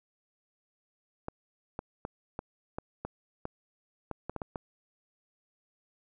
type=clicks; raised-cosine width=1 ms; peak=-21 dBFS; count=12; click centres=1.284 / 1.791 / 2.051 / 2.391 / 2.785 / 3.05 / 3.454 / 4.113 / 4.296 / 4.363 / 4.418 / 4.558 s; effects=none